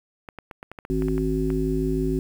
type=clicks; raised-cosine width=0.5 ms; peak=-22 dBFS; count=11; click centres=0.288 / 0.387 / 0.512 / 0.629 / 0.716 / 0.788 / 0.851 / 1.022 / 1.084 / 1.18 / 1.503 s
type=harmonic tone; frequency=53.2 Hz; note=G#1; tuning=42 cents sharp; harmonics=1 / 3 / 5 / 7; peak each=-27 / -28 / -26 / -26 dBFS; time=0.9-2.19 s; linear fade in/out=0 ms
effects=8-bit